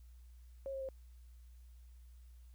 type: tone with pitch steps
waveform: sine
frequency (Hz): 544 / 537.1 / 530.3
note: C#5 / C5 / C5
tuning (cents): -33 / +45 / +23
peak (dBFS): -39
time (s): 0.66-0.888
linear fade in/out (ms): 0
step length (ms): 76
effects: added 60 Hz sine -54 dBFS peak until 2.54 s + white hiss -75 dBFS RMS until 2.54 s